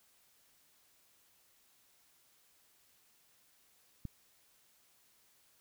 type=click; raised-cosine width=5 ms; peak=-28 dBFS; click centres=4.053 s; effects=white hiss -69 dBFS RMS until 5.6 s